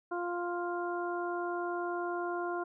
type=harmonic tone; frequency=350 Hz; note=F4; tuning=4 cents sharp; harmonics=1 / 2 / 3 / 4; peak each=-35 / -38 / -40 / -41 dBFS; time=0.11-2.64 s; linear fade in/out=10 ms; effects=none